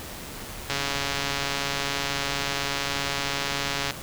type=click train; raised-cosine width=0.2 ms; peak=-9 dBFS; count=450; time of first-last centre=0.7-3.907 s; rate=140 Hz; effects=pink hiss -38 dBFS RMS until 4.02 s